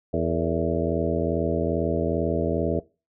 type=harmonic tone with a mistuned harmonic; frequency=82.41 Hz; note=E2; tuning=in tune; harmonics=1 / 2 / 3 / 4 / 5 / 6 / 7 / 8; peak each=-30 / -30 / -30 / -30 / -30 / -30 / -30 / -30 dBFS; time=0.13-2.8 s; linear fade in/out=10 ms; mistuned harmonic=6; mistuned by=-88 cents; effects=noise-tail reverb RT60 0.3 s tail -21 dB re dry